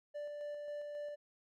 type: tone with tremolo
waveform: triangle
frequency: 587.3 Hz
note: D5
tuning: in tune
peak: -38 dBFS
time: 0.14-1.16 s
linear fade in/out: 20 ms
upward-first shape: square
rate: 3.7 Hz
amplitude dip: 25%
effects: none